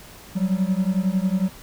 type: beating tone pair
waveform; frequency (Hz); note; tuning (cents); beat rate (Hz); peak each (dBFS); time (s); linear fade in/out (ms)
triangle; 182.9 / 193.9; F#3 / G3; -20 / -19; 11; -20; 0.35-1.5; 20
effects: pink hiss -44 dBFS RMS until 1.62 s